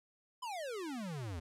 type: exponential sweep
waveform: square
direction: down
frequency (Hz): 1044 to 77.5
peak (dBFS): -40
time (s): 0.42-1.4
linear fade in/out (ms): 10
effects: low-pass 11000 Hz 12 dB/octave